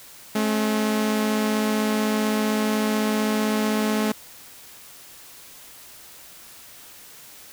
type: tone pair together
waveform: sawtooth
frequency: 214.6 / 270.4 Hz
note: A3 / C#4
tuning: -43 / -43 cents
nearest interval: major third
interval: 400 cents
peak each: -17 / -25 dBFS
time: 0.35-4.12 s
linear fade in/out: 5 ms
effects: white hiss -45 dBFS RMS until 7.52 s